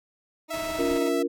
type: tone with tremolo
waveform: 20% pulse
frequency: 312.8 Hz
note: D#4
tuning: 9 cents sharp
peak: -27 dBFS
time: 0.48-1.12 s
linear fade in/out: 50 ms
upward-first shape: sine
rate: 19 Hz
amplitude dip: 65%
type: tone with vibrato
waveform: sawtooth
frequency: 659.3 Hz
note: E5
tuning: in tune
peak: -26 dBFS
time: 0.5-1.23 s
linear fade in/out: 10 ms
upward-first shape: triangle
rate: 19 Hz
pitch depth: 11 cents each way
type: low-pass noise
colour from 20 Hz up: pink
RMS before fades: -41 dBFS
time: 0.54-0.98 s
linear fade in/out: 0 ms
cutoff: 4800 Hz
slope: 12 dB/octave
type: chord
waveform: sine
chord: Bb minor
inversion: first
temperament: equal with one note detuned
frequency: 283.8 / 349.2 / 466.2 Hz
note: Db4 / F4 / Bb4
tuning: +41 / 0 / 0 cents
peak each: -27 dBFS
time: 0.78-1.28 s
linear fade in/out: 20 ms
effects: none